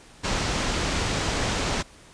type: low-pass noise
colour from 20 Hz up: pink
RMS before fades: -26 dBFS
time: 0.23-1.83 s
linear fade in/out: 20 ms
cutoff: 7400 Hz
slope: 24 dB/octave
effects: pink hiss -50 dBFS RMS until 2.13 s + resampled to 22050 Hz